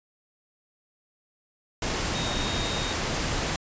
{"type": "tone in noise", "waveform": "sine", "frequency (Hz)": 3729, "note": "A#7", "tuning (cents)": 0, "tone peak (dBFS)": -34, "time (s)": [2.15, 2.93], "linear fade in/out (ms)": 2, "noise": "pink", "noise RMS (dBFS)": -28, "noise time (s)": [1.82, 3.56], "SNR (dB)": -9, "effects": ["resampled to 16000 Hz"]}